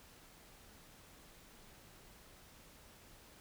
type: silence
effects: pink hiss -60 dBFS RMS until 3.4 s